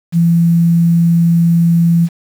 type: tone with quantisation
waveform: sine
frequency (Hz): 168.8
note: E3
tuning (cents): +41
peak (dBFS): -7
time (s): 0.12-2.09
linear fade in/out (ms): 50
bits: 6
effects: none